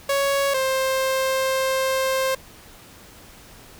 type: tone pair in turn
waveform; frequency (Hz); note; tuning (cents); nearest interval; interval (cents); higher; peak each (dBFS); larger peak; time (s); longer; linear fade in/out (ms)
sawtooth; 556 / 527.6; C#5 / C5; +5 / +14; minor second; 91; first; -15 / -16; first; 0.09-0.54 / 0.54-2.35; second; 5
effects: pink hiss -46 dBFS RMS until 3.79 s